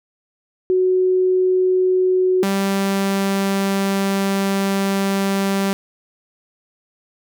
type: tone pair in turn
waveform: sine / sawtooth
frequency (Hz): 370 / 196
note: F#4 / G3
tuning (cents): 0 / 0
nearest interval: major seventh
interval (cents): 1100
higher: first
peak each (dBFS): -13 / -13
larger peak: neither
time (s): 0.7-2.43 / 2.43-5.73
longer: second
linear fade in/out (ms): 0
effects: none